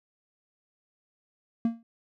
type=tone with exponential decay; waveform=triangle; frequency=230.2 Hz; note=A#3; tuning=22 cents flat; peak=-17 dBFS; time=1.65-1.83 s; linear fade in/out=2 ms; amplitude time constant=37 ms; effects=none